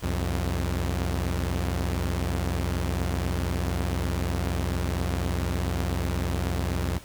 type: tone pair together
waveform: sawtooth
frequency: 64.57 / 88.6 Hz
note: C2 / F2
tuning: -22 / +25 cents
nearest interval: perfect fourth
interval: 547 cents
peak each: -24 dBFS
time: 0.02-6.99 s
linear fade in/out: 20 ms
effects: pink hiss -48 dBFS RMS until 7.04 s